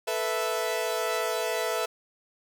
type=chord; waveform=sawtooth; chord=A suspended second; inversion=none; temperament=equal; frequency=440 / 493.9 / 659.3 Hz; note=A4 / B4 / E5; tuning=0 / 0 / 0 cents; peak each=-28 / -28 / -26 dBFS; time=0.07-1.86 s; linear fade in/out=10 ms; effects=none